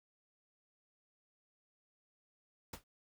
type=noise with exponential decay; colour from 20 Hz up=pink; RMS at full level=-40 dBFS; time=2.73-2.84 s; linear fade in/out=5 ms; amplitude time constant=22 ms; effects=none

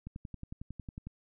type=click train; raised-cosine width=5 ms; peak=-29 dBFS; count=12; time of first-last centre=0.07-1.07 s; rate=11 Hz; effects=none

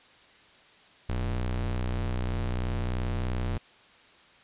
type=ring-modulated tone; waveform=square; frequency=61.74 Hz; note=B1; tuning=in tune; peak=-25 dBFS; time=1.09-3.58 s; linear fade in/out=5 ms; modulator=30.2 Hz; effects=white hiss -56 dBFS RMS until 4.43 s + resampled to 8000 Hz

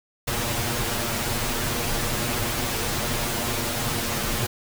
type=noise with comb filter; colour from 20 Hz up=pink; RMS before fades=-26 dBFS; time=0.27-4.47 s; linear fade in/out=10 ms; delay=8.5 ms; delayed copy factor=+1; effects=none

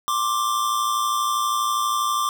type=tone pair together; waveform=square; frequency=1063 / 1175.4 Hz; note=C6 / D6; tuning=+27 / +1 cents; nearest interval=major second; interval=174 cents; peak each=-27 / -22 dBFS; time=0.08-2.29 s; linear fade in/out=0 ms; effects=none

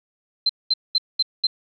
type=tone bursts; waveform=sine; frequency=4109 Hz; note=C8; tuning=32 cents flat; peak=-15 dBFS; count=5; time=0.46-1.47 s; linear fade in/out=5 ms; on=34 ms; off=210 ms; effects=none

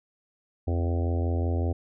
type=harmonic tone; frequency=85.3 Hz; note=F2; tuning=40 cents flat; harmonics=1 / 3 / 4 / 5 / 6 / 7 / 8 / 9; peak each=-24 / -34 / -36 / -38 / -40 / -41 / -42 / -43 dBFS; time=0.67-1.73 s; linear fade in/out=10 ms; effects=none

